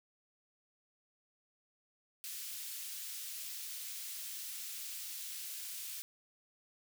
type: high-pass noise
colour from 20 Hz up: white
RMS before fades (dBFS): -44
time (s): 2.24-6.02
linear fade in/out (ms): 0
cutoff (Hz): 2700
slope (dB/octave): 12
effects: none